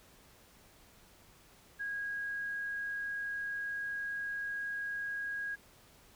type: tone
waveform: sine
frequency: 1642 Hz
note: G#6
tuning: 20 cents flat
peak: -35 dBFS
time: 1.79-5.56 s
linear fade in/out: 20 ms
effects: pink hiss -61 dBFS RMS until 6.15 s